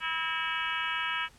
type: harmonic tone with a mistuned harmonic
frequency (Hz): 324.8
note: E4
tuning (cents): -26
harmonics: 3 / 4 / 5 / 6 / 7 / 8 / 9 / 10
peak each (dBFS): -38 / -36 / -35 / -40 / -37 / -38 / -37 / -43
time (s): 0-1.29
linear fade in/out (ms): 50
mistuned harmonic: 6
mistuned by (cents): -98
effects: pink hiss -58 dBFS RMS until 1.38 s + low-pass 10000 Hz 12 dB/octave